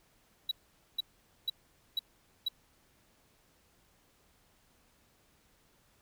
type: tone bursts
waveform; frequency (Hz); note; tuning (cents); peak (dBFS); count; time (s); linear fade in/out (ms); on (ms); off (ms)
triangle; 3906; B7; -20; -27; 5; 0.49-2.485; 5; 23; 470
effects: pink hiss -68 dBFS RMS until 6.01 s